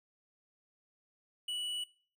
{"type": "tone with tanh clipping", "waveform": "sine", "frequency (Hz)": 2948, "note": "F#7", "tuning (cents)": -7, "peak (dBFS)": -36, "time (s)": [1.48, 1.84], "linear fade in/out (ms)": 5, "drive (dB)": 9, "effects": ["noise-tail reverb RT60 0.4 s tail -20 dB re dry"]}